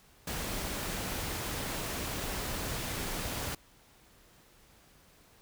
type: noise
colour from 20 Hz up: pink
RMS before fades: -36 dBFS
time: 0.27-3.55 s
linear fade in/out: 5 ms
effects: pink hiss -61 dBFS RMS until 5.41 s